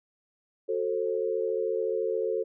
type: chord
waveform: sine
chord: F# diminished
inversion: none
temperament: just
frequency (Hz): 370 / 444 / 532.8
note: F#4 / A4 / C5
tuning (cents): 0 / +16 / +31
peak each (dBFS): -32 / -28 / -32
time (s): 0.68-2.44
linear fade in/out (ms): 20
effects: none